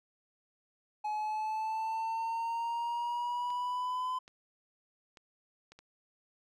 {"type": "exponential sweep", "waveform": "triangle", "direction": "up", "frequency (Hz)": [845, 1019], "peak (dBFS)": -30, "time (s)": [1.04, 4.19], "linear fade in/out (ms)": 10}
{"type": "clicks", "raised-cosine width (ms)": 0.2, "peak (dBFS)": -36, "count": 5, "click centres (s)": [3.504, 4.279, 5.172, 5.72, 5.79]}
{"effects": []}